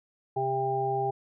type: harmonic tone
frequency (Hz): 132.7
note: C3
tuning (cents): +25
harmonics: 1 / 3 / 5 / 6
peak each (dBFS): -35 / -30 / -38 / -28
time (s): 0.36-1.11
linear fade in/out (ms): 10
effects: none